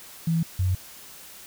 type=tone pair in turn; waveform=sine; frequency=164.81 / 92.5 Hz; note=E3 / F#2; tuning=0 / 0 cents; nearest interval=minor seventh; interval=1000 cents; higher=first; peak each=-20 dBFS; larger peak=neither; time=0.27-0.43 / 0.59-0.75 s; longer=neither; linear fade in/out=5 ms; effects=white hiss -45 dBFS RMS until 1.46 s